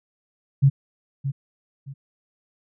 sine tone with echo, 137.4 Hz, C#3, 15 cents flat, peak -11 dBFS, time 0.62-0.7 s, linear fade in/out 20 ms, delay 620 ms, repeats 2, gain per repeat -11 dB, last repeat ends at 1.94 s, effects none

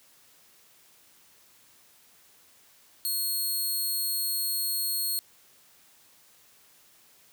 5% pulse tone, 4300 Hz, C8, 47 cents sharp, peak -20 dBFS, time 3.05-5.19 s, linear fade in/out 0 ms, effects white hiss -59 dBFS RMS until 7.32 s + high-pass 60 Hz 12 dB/octave

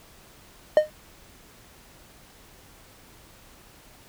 triangle tone with exponential decay, 612 Hz, D#5, 29 cents flat, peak -7 dBFS, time 0.77-0.9 s, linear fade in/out 1 ms, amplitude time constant 27 ms, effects pink hiss -52 dBFS RMS until 4.08 s

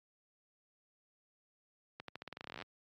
accelerating click train, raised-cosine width 0.3 ms, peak -28 dBFS, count 19, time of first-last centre 2-2.622 s, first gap 83 ms, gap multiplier 0.88, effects high-pass 100 Hz 12 dB/octave + AAC 64 kbps

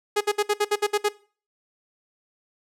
sawtooth tone bursts, 416.2 Hz, G#4, 4 cents sharp, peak -15 dBFS, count 9, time 0.16-1.089 s, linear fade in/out 10 ms, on 49 ms, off 61 ms, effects noise-tail reverb RT60 0.4 s tail -20 dB re dry + low-pass 12000 Hz 12 dB/octave

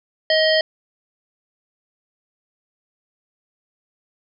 harmonic tone, 630 Hz, D#5, 21 cents sharp, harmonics 1 / 3 / 5 / 7 / 8, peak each -16 / -21 / -23 / -24 / -25 dBFS, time 0.3-0.61 s, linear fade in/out 2 ms, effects none

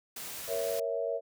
white noise, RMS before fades -41 dBFS, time 0.16-0.8 s, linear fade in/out 5 ms
sine chord, A# diminished, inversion none, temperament equal, 466.2 / 554.4 / 659.3 Hz, A#4 / C#5 / E5, 0 / 0 / 0 cents, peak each -34 dBFS, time 0.47-1.21 s, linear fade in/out 50 ms
effects none

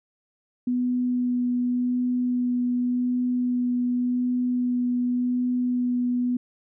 sine tone with vibrato, 247.1 Hz, B3, 1 cent sharp, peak -21 dBFS, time 0.67-6.37 s, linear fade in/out 5 ms, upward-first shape sine, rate 0.88 Hz, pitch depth 9 cents each way, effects none

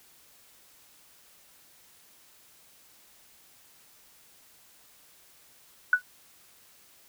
sine tone with exponential decay, 1480 Hz, F#6, in tune, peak -13 dBFS, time 5.93-6.02 s, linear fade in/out 2 ms, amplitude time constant 18 ms, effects white hiss -58 dBFS RMS until 7.08 s

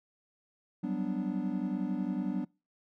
triangle chord, G major seventh, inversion third, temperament equal, 185 / 196 / 246.9 / 293.7 Hz, F#3 / G3 / B3 / D4, 0 / 0 / 0 / 0 cents, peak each -34 dBFS, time 0.83-2.45 s, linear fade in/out 10 ms, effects noise-tail reverb RT60 0.3 s tail -24 dB re dry

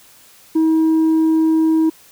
sine tone with tanh clipping, 319.7 Hz, D#4, 47 cents sharp, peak -12 dBFS, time 0.55-1.9 s, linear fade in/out 10 ms, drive 2 dB, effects white hiss -47 dBFS RMS until 2.11 s

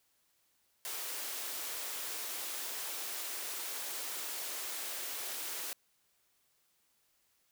white high-pass noise, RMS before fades -40 dBFS, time 0.85-5.73 s, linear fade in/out 0 ms, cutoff 310 Hz, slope 24 dB/octave, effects white hiss -74 dBFS RMS until 7.51 s

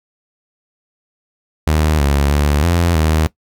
sawtooth tone with pitch steps, 77.3 / 70.7 / 73 / 85.7 / 78.5 Hz, D#2 / C#2 / D2 / F2 / D#2, -11 / +35 / -10 / -32 / +16 cents, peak -8 dBFS, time 1.67-3.27 s, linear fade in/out 0 ms, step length 320 ms, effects noise-tail reverb RT60 0.1 s tail -19 dB re dry

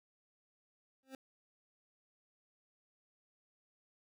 25% pulse tone with exponential growth, 264.9 Hz, C4, 22 cents sharp, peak -39 dBFS, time 1.03-1.15 s, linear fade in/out 1 ms, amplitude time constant 25 ms, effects none

